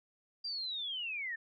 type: linear sweep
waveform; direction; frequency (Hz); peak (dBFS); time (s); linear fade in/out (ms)
sine; down; 4787 to 1749; -36; 0.44-1.36; 10
effects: none